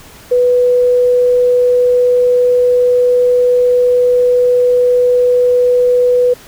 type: tone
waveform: sine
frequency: 493.9 Hz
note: B4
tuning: in tune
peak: -7 dBFS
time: 0.31-6.34 s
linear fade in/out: 10 ms
effects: pink hiss -38 dBFS RMS until 6.47 s